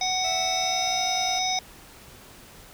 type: harmonic tone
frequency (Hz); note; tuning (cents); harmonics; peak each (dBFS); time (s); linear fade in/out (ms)
744; F#5; +9; 1 / 3 / 5 / 7 / 8; -27 / -32 / -30 / -30 / -31; 0.01-1.59; 2
type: tone with pitch glide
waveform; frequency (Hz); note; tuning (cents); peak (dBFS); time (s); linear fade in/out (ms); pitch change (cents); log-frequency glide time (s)
40% pulse; 659.3 to 694.1; E5 to F5; 0 to -11; -33; 0.24-1.39; 5; +89; 0.47-1.06
effects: pink hiss -48 dBFS RMS until 2.73 s